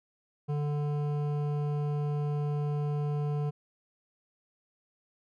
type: tone with hard clipping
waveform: triangle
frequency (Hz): 146.83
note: D3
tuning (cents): 0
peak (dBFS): -30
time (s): 0.48-3.51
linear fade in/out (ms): 20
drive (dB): 16
effects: none